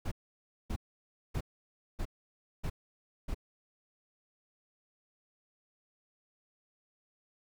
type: noise bursts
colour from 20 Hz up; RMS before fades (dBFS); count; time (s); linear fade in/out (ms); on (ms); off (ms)
brown; -34; 6; 0.05-3.346; 10; 66; 580
effects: none